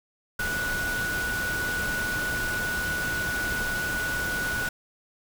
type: tone in noise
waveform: sine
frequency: 1471 Hz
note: F#6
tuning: 11 cents flat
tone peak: -27 dBFS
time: 0.39-4.69 s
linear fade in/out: 5 ms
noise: pink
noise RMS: -33 dBFS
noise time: 0.39-4.69 s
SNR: +3 dB
effects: none